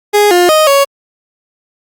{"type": "tone with pitch steps", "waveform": "30% pulse", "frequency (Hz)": [414, 354.1, 622, 557], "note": ["G#4", "F4", "D#5", "C#5"], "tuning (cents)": [-5, 24, -1, 8], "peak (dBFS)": -3, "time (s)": [0.13, 0.85], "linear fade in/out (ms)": 20, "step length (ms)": 180, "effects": ["Opus 48 kbps"]}